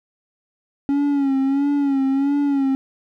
triangle tone with vibrato, 277.2 Hz, C#4, in tune, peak -14 dBFS, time 0.89-2.75 s, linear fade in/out 0 ms, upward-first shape sine, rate 1.5 Hz, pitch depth 61 cents each way, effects none

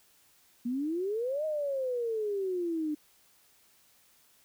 sine exponential two-way sweep, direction up then down, 233.1 to 631 to 296.2 Hz, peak -29 dBFS, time 0.65-2.95 s, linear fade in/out 10 ms, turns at 1.45 s, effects white hiss -64 dBFS RMS until 4.44 s

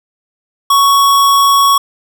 square tone, 1114 Hz, C#6, 8 cents sharp, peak -7 dBFS, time 0.7-1.78 s, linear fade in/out 5 ms, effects none

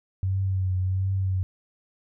sine tone with vibrato, 94.3 Hz, F#2, 33 cents sharp, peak -22 dBFS, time 0.23-1.43 s, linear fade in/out 0 ms, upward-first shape triangle, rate 1.4 Hz, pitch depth 43 cents each way, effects none

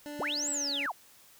25% pulse tone with pitch glide, 293.7 to 282.6 Hz, D4 to C#4, 0 to +34 cents, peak -35 dBFS, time 0.06-0.86 s, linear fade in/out 0 ms, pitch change -66 cents, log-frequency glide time 0.34-0.7 s
sine linear two-way sweep, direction up then down, 32.7 to 8040 to 590 Hz, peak -30 dBFS, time 0.19-0.92 s, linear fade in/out 10 ms, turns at 0.5 s
effects white hiss -58 dBFS RMS until 1.39 s

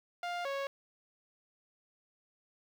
sawtooth tone pair in turn, 702 / 552.4 Hz, F5 / C#5, +9 / -6 cents, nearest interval major third, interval 415 cents, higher first, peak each -31 / -30 dBFS, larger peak second, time 0.23-0.45 / 0.45-0.67 s, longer neither, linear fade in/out 2 ms, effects low-pass 4000 Hz 12 dB/octave + 10-bit

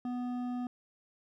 sine tone with hard clipping, 246.9 Hz, B3, in tune, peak -35 dBFS, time 0.05-0.67 s, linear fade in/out 2 ms, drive 9 dB, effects none

